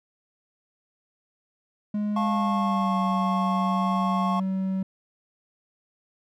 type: tone with pitch glide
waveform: triangle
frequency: 208.6 to 190.19 Hz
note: G#3 to F#3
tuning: +8 to +48 cents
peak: -22 dBFS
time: 1.94-4.83 s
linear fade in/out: 5 ms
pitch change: -160 cents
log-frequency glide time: 2.28-2.98 s
type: chord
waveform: triangle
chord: F augmented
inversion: none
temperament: just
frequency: 698.5 / 873.1 / 1091.3 Hz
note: F5 / A5 / C#6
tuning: 0 / -14 / -27 cents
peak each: -28 / -30 / -25 dBFS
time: 2.16-4.4 s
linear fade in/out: 5 ms
effects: none